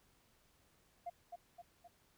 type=tone with echo; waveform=sine; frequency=698.5 Hz; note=F5; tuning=in tune; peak=-39 dBFS; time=1.06-1.1 s; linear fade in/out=10 ms; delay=260 ms; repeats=3; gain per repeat=-5 dB; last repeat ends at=1.88 s; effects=tanh soft clip ceiling -37 dBFS + pink hiss -72 dBFS RMS until 2.17 s